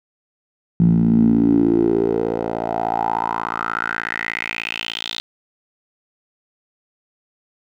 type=tone with band-pass filter sweep; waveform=10% pulse; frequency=56.6 Hz; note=A1; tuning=50 cents sharp; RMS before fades=-19 dBFS; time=0.8-5.2 s; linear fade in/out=0 ms; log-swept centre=170 to 3800 Hz; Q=5.7; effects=none